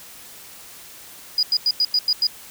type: tone bursts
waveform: sine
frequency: 4917 Hz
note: D#8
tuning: 21 cents flat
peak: -15 dBFS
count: 7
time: 1.38-2.269 s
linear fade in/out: 2 ms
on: 49 ms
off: 91 ms
effects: white hiss -42 dBFS RMS until 2.5 s